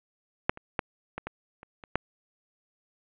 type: clicks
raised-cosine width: 0.5 ms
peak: -6 / -26 / -11 / -19 / -19 / -30 / -29 / -9 dBFS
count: 8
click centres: 0.495 / 0.574 / 0.792 / 1.18 / 1.27 / 1.631 / 1.838 / 1.956 s
effects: resampled to 8000 Hz + 8-bit